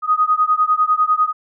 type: beating tone pair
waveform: sine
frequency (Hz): 1243 / 1253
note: D#6 / D#6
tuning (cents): -2 / +12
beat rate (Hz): 10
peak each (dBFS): -16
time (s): 0.02-1.33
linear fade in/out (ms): 50
effects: none